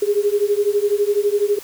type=beating tone pair; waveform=sine; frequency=404.6 / 416.6 Hz; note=G#4 / G#4; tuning=-45 / +5 cents; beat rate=12 Hz; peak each=-18 dBFS; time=0.02-1.59 s; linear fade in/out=5 ms; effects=white hiss -39 dBFS RMS until 1.63 s